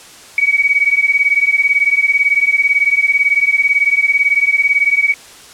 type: beating tone pair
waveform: sine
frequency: 2252 / 2270 Hz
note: C#7 / C#7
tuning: +27 / +41 cents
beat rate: 18 Hz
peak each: -13 dBFS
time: 0.38-5.14 s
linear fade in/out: 2 ms
effects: white hiss -38 dBFS RMS until 5.53 s + low-pass 9000 Hz 12 dB/octave